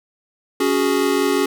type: chord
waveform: square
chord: C# suspended fourth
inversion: none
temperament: equal with one note detuned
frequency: 280.1 / 370 / 415.3 Hz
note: C#4 / F#4 / G#4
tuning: +18 / 0 / 0 cents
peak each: -21 dBFS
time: 0.6-1.46 s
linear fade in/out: 5 ms
effects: none